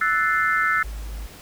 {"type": "chord", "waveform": "sine", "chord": "F# half-diminished seventh", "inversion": "third", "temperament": "equal", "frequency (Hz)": [1318.5, 1480, 1760, 2093], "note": ["E6", "F#6", "A6", "C7"], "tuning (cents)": [0, 0, 0, 0], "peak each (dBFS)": [-22, -24, -23, -26], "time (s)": [0.01, 0.83], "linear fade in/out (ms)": 5}
{"type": "tone", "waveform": "sine", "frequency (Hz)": 52.3, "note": "G#1", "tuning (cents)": 13, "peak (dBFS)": -29, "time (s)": [0.84, 1.27], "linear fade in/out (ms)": 10}
{"effects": ["pink hiss -44 dBFS RMS until 1.41 s"]}